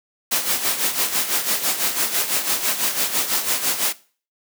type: noise with tremolo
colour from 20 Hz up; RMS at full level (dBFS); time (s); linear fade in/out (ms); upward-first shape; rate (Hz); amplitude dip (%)
white; -19; 0.31-3.93; 10; sine; 6; 65
effects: noise-tail reverb RT60 0.4 s tail -19 dB re dry + high-pass 200 Hz 12 dB/octave